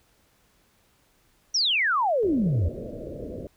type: exponential sweep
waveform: sine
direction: down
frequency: 5930 to 74.8 Hz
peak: -20 dBFS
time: 1.54-2.69 s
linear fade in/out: 10 ms
type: low-pass noise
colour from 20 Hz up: white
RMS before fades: -36 dBFS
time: 2.23-3.47 s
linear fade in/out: 0 ms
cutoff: 620 Hz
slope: 96 dB/octave
effects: pink hiss -64 dBFS RMS until 3.56 s